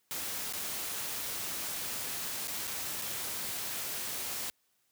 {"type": "noise with dropouts", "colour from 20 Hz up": "white", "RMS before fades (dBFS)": -37, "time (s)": [0.11, 4.5], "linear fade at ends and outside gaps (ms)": 0, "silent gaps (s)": [[0.526, 0.535], [2.473, 2.48], [2.671, 2.676], [3.015, 3.02]], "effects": ["white hiss -74 dBFS RMS until 4.91 s", "high-pass 60 Hz 12 dB/octave"]}